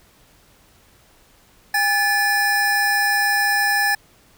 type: tone pair together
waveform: square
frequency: 809 / 1735.1 Hz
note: G#5 / A6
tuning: -46 / -25 cents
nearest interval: octave + minor second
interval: 1321 cents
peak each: -23 / -18 dBFS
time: 1.74-3.95 s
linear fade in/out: 5 ms
effects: pink hiss -54 dBFS RMS until 4.37 s